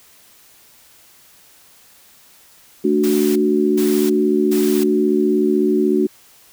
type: chord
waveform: sine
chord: D major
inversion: second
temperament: equal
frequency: 220 / 293.7 / 370 Hz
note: A3 / D4 / F#4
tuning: 0 / 0 / 0 cents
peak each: -19 / -18 / -16 dBFS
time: 2.84-6.07 s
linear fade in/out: 10 ms
type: noise bursts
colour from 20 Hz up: white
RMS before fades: -29 dBFS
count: 3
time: 3.03-4.84 s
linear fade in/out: 10 ms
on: 330 ms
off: 410 ms
effects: white hiss -49 dBFS RMS until 6.52 s